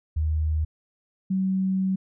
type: tone pair in turn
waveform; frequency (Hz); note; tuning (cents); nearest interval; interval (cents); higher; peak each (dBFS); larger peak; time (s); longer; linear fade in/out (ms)
sine; 77.78 / 189.65; D#2 / F#3; 0 / +43; octave + minor third; 1543; second; -21; neither; 0.16-0.65 / 1.3-1.96; second; 10
effects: none